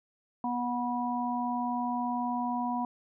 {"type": "harmonic tone", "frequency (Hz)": 243.8, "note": "B3", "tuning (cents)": -22, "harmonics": [1, 3, 4], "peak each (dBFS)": [-32, -34, -33], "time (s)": [0.44, 2.85], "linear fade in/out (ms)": 2, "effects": []}